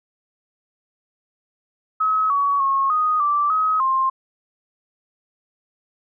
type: tone with pitch steps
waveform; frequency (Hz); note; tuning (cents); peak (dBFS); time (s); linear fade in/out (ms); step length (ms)
sine; 1280 / 1127 / 1089 / 1244 / 1169 / 1270 / 1057; D#6 / C#6 / C#6 / D#6 / D6 / D#6 / C6; +49 / +28 / -31 / -1 / -8 / +35 / +17; -16; 2-4.1; 10; 300
effects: none